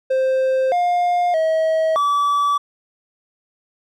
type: tone with pitch steps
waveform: triangle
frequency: 524 / 708 / 640 / 1151 Hz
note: C5 / F5 / D#5 / D6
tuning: +2 / +23 / +49 / -35 cents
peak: -13 dBFS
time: 0.1-2.58 s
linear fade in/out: 10 ms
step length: 620 ms
effects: none